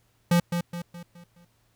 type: tone with echo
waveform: square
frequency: 173 Hz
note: F3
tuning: 16 cents flat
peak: -18 dBFS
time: 0.31-0.4 s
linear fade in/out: 5 ms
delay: 210 ms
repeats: 5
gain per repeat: -7 dB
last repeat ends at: 1.45 s
effects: added 114 Hz sine -68 dBFS peak until 1.75 s + pink hiss -68 dBFS RMS until 1.75 s